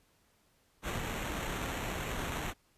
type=noise with sample-and-hold; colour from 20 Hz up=pink; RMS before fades=-37 dBFS; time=0.82-2.54 s; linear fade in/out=50 ms; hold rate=4900 Hz; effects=pink hiss -70 dBFS RMS until 2.77 s + resampled to 32000 Hz